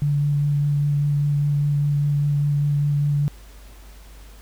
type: tone with vibrato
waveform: sine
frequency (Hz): 144.9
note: D3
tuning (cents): -23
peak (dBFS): -17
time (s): 0.02-3.28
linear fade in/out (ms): 0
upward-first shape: sine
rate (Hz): 5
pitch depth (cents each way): 11
effects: added 50 Hz sine -41 dBFS peak until 4.41 s + pink hiss -50 dBFS RMS until 4.41 s